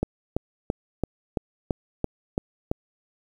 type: click train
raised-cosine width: 2 ms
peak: -10 dBFS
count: 9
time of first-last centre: 0.03-2.715 s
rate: 2.98 Hz
effects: 8-bit